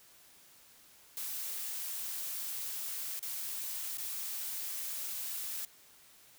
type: noise with dropouts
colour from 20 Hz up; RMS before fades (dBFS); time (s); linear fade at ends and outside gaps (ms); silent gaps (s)
blue; -39; 1.17-5.65; 1; 3.193-3.227 / 3.972-3.982
effects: white hiss -60 dBFS RMS until 6.38 s